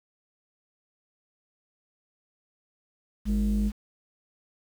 sine tone pair together, 51.96 / 207.7 Hz, G#1 / G#3, +2 / 0 cents, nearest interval 2 octaves, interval 2398 cents, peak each -23 dBFS, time 3.25-3.72 s, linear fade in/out 50 ms, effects tanh soft clip ceiling -19 dBFS + 8-bit

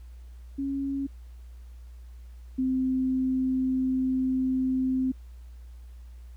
sine tone pair in turn, 275.1 / 259.7 Hz, C#4 / C4, -13 / -13 cents, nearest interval minor second, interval 100 cents, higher first, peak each -27 / -23 dBFS, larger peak second, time 0.58-1.07 / 2.58-5.12 s, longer second, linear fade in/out 10 ms, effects added 60 Hz sine -42 dBFS peak until 6.36 s + pink hiss -65 dBFS RMS until 6.36 s

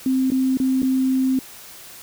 sine tone with dropouts, 261.6 Hz, C4, in tune, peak -16 dBFS, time 0.06-1.39 s, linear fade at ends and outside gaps 2 ms, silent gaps 0.303-0.318 / 0.572-0.6 / 0.82-0.829 s, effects white hiss -41 dBFS RMS until 2.02 s

